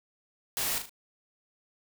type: noise with echo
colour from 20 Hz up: white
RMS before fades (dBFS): -31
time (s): 0.57-0.78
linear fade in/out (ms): 0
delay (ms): 38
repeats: 3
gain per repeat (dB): -7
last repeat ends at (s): 0.894
effects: none